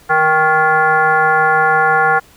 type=tone with frequency modulation; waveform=sine; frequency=1095 Hz; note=C#6; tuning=22 cents flat; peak=-9 dBFS; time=0.09-2.2 s; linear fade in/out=20 ms; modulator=312 Hz; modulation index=1.8; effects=pink hiss -46 dBFS RMS until 2.36 s